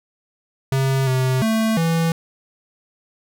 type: tone with pitch steps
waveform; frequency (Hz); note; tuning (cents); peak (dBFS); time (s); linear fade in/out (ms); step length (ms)
square; 134.2 / 129.7 / 221.8 / 165.1; C3 / C3 / A3 / E3; +44 / -15 / +14 / +3; -17; 0.72-2.12; 2; 350
effects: none